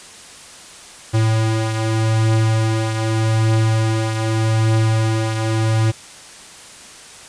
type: beating tone pair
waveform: square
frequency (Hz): 110.9 / 111.73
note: A2 / A2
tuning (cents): +14 / +27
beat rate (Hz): 0.83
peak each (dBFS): -16 / -24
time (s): 1.13-5.92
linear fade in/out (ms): 20
effects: white hiss -39 dBFS RMS until 7.28 s + resampled to 22050 Hz